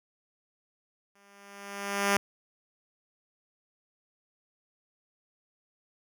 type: tone with exponential growth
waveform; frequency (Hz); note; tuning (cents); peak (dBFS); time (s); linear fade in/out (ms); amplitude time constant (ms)
5% pulse; 200; G3; +35; -10; 1.15-2.17; 5; 220
effects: none